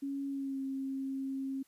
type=tone with pitch glide; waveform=sine; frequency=277.2 to 269 Hz; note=C#4 to C4; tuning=0 to +48 cents; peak=-34 dBFS; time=0.02-1.63 s; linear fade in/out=10 ms; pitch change=-52 cents; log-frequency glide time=0.28-0.6 s; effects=white hiss -69 dBFS RMS until 1.67 s + resampled to 32000 Hz